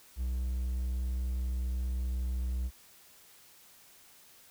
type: tone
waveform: triangle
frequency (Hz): 62.5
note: B1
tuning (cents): +21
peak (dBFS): -28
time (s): 0.16-2.71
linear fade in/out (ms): 50
effects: white hiss -58 dBFS RMS until 4.5 s

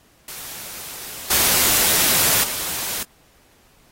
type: noise with level steps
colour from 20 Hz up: white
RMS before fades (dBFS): -34 / -17 / -26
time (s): 0.28-3.03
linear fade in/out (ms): 2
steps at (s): 1.3 / 2.43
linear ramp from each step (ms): 10
effects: pink hiss -56 dBFS RMS until 3.91 s + AAC 48 kbps

